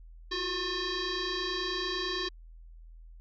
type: tone with frequency modulation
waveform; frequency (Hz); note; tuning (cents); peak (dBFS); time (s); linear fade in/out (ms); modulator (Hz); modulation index
sine; 1778; A6; +18; -30; 0.31-2.29; 10; 717; 4.2
effects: added 41 Hz sine -47 dBFS peak until 3.2 s